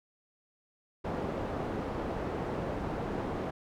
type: low-pass noise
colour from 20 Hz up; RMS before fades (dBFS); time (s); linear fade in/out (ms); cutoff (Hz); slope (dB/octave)
white; -35; 1.04-3.51; 10; 600; 12
effects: none